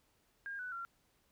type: tone with pitch steps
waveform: sine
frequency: 1615 / 1489.5 / 1373.8 Hz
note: G#6 / F#6 / F6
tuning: -49 / +11 / -29 cents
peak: -40 dBFS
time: 0.46-0.85 s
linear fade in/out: 0 ms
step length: 130 ms
effects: pink hiss -74 dBFS RMS until 1.31 s